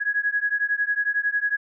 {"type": "beating tone pair", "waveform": "sine", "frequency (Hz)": [1661.2, 1672.2], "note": ["G#6", "G#6"], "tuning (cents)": [0, 11], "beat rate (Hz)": 11, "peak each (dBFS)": -24, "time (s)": [0, 1.57], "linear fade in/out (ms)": 20, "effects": []}